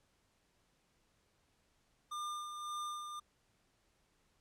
square tone with tremolo, 1202 Hz, D6, 40 cents sharp, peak -39 dBFS, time 2.11-3.2 s, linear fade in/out 10 ms, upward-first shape sine, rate 1.8 Hz, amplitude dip 45%, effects pink hiss -75 dBFS RMS until 4.4 s + low-pass 10000 Hz 12 dB/octave

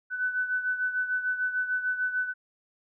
sine beating tone pair, 1500 / 1506.7 Hz, F#6 / F#6, +23 / +31 cents, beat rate 6.7 Hz, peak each -27 / -33 dBFS, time 0.1-2.34 s, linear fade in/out 50 ms, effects none

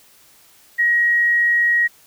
sine tone, 1895 Hz, A#6, 28 cents sharp, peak -13 dBFS, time 0.78-1.88 s, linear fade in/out 20 ms, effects white hiss -51 dBFS RMS until 2.06 s

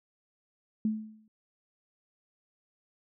sine tone with exponential decay, 216.9 Hz, A3, 25 cents flat, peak -23 dBFS, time 0.85-1.28 s, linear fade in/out 2 ms, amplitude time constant 92 ms, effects none

